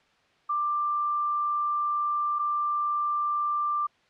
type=tone pair in turn; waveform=sine; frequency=1183 / 1183 Hz; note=D6 / D6; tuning=+12 / +12 cents; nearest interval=unison; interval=0 cents; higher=neither; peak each=-24 dBFS; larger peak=neither; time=0.49-2.39 / 2.39-3.87 s; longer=first; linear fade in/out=10 ms; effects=white hiss -63 dBFS RMS until 4.09 s + low-pass 3000 Hz 12 dB/octave